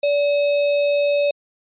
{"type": "tone with sample-and-hold", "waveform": "sine", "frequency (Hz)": 577, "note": "D5", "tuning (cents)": -31, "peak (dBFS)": -15, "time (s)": [0.03, 1.31], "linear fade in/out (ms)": 5, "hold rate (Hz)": 3150, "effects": ["resampled to 8000 Hz"]}